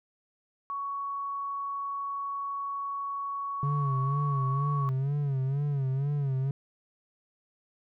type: tone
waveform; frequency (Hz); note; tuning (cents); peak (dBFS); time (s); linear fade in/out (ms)
sine; 1117; C#6; +13; -31; 0.7-4.89; 0
type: tone with vibrato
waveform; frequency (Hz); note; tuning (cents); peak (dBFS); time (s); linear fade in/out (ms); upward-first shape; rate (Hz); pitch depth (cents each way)
triangle; 138.59; C#3; 0; -24; 3.63-6.51; 2; sine; 2.1; 94
effects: none